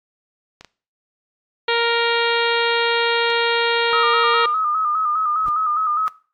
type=clicks; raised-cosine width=0.2 ms; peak=-21 dBFS; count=3; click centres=0.61 / 0.647 / 3.302 s
type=harmonic tone; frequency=467.2 Hz; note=A#4; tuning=4 cents sharp; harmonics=1 / 2 / 3 / 4 / 5 / 6 / 7 / 8 / 9; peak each=-20 / -23 / -25 / -26 / -27 / -28 / -28 / -29 / -30 dBFS; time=1.68-4.46 s; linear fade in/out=5 ms
type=tone with vibrato; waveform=sine; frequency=1244.5 Hz; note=D#6; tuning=in tune; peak=-17 dBFS; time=3.93-6.08 s; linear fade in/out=0 ms; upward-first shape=square; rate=4.9 Hz; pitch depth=50 cents each way
type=noise with exponential growth; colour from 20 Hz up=brown; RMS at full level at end=-28 dBFS; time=5.41-5.49 s; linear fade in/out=1 ms; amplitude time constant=17 ms
effects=noise-tail reverb RT60 0.4 s tail -20 dB re dry + AAC 64 kbps